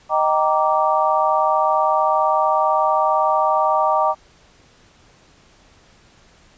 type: chord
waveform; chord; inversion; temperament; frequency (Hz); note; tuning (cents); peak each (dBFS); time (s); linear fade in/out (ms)
sine; Eb major seventh; none; just; 622.3 / 777.8 / 933.4 / 1166.7; Eb5 / G5 / Bb5 / D6; 0 / -14 / +2 / -12; -20; 0.09-4.15; 50
effects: pink hiss -52 dBFS RMS until 6.57 s + resampled to 16000 Hz